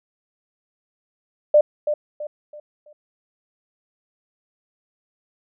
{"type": "tone with echo", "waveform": "sine", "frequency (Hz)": 597, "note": "D5", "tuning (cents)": 28, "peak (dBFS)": -9, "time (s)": [1.54, 1.61], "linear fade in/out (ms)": 5, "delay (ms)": 330, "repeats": 4, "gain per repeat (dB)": -9, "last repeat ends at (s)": 2.93, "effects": []}